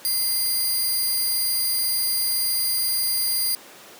5% pulse tone pair together, 2061 / 4793 Hz, C7 / D8, -27 / +34 cents, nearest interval octave + minor third, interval 1461 cents, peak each -25 / -14 dBFS, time 0.05-3.55 s, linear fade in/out 0 ms, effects pink hiss -44 dBFS RMS until 3.99 s + high-pass 300 Hz 12 dB/octave

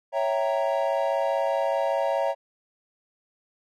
triangle chord, C# diminished seventh, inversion none, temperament equal with one note detuned, 554.4 / 659.3 / 775.4 / 932.3 Hz, C#5 / E5 / G5 / Bb5, 0 / 0 / -19 / 0 cents, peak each -24 / -25 / -29 / -28 dBFS, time 0.12-2.35 s, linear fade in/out 50 ms, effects none

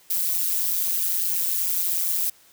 violet noise with amplitude modulation, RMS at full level -20 dBFS, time 0.1-2.3 s, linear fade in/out 5 ms, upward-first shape sine, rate 176 Hz, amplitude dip 90%, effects white hiss -55 dBFS RMS until 2.52 s

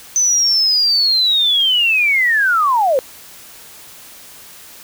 sine linear sweep, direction down, 6130 to 493.9 Hz, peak -11 dBFS, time 0.16-2.99 s, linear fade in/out 0 ms, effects white hiss -39 dBFS RMS until 4.83 s

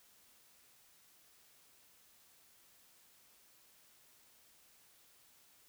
silence, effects white hiss -66 dBFS RMS until 5.68 s

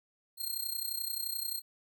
5% pulse tone with amplitude modulation, 4212 Hz, C8, 11 cents sharp, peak -24 dBFS, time 0.37-1.62 s, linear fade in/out 50 ms, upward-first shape sine, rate 31.5 Hz, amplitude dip 75%, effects none

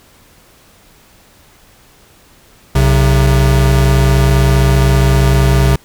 square tone pair together, 62.74 / 133.2 Hz, B1 / C3, +28 / +31 cents, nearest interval octave + minor second, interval 1303 cents, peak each -11 dBFS, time 2.75-5.76 s, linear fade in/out 5 ms, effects pink hiss -46 dBFS RMS until 5.84 s

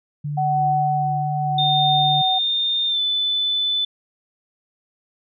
sine tone, 146.83 Hz, D3, in tune, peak -23 dBFS, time 0.24-2.22 s, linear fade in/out 10 ms
sine tone with tremolo, 751 Hz, F#5, 26 cents sharp, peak -16 dBFS, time 0.37-2.39 s, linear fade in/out 10 ms, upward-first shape triangle, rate 0.8 Hz, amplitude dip 55%
sine tone with pitch glide, 3631 to 3505 Hz, A#7 to A7, -46 to -7 cents, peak -18 dBFS, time 1.58-3.85 s, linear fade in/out 5 ms, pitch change -61 cents, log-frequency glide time 2.87-3 s
effects none

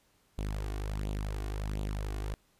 sawtooth tone with flanger, 51.3 Hz, G#1, 21 cents flat, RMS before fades -35 dBFS, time 0.38-2.34 s, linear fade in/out 0 ms, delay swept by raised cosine 0.27 to 2.77 ms, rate 1.4 Hz, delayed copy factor +0.65, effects pink hiss -69 dBFS RMS until 2.59 s + resampled to 32000 Hz

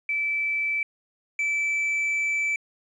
sine / triangle tone pair in turn, 2317 / 2317 Hz, D7 / D7, -24 / -24 cents, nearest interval unison, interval 0 cents, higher neither, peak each -23 / -21 dBFS, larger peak second, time 0.09-0.83 / 1.39-2.56 s, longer second, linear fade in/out 2 ms, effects resampled to 24000 Hz + 10-bit

